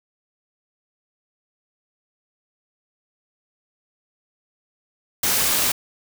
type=noise; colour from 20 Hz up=white; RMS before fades=-20 dBFS; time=5.23-5.72 s; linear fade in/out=5 ms; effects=none